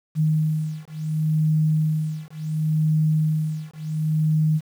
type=beating tone pair; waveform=sine; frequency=155.2 / 155.9 Hz; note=D#3 / D#3; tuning=-4 / +4 cents; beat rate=0.7 Hz; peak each=-22 dBFS; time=0.15-4.61 s; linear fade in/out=50 ms; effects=8-bit